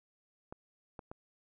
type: clicks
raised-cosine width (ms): 1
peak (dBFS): -30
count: 3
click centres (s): 0.525 / 0.992 / 1.115
effects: none